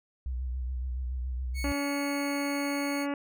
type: tone with vibrato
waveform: sine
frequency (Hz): 63.1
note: B1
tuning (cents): +38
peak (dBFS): -30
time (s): 0.26-1.72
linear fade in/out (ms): 0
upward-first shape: sine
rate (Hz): 7.1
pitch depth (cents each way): 60
type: tone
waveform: sawtooth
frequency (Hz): 2211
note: C#7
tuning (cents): -5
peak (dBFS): -33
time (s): 1.54-3.07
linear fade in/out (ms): 50
type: harmonic tone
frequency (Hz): 283.8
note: C#4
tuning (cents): +41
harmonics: 1 / 2 / 3 / 4 / 5 / 6 / 7 / 8 / 9 / 10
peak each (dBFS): -30 / -36 / -40 / -42 / -44 / -46 / -47 / -48 / -49 / -50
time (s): 1.64-3.14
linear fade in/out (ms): 2
effects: none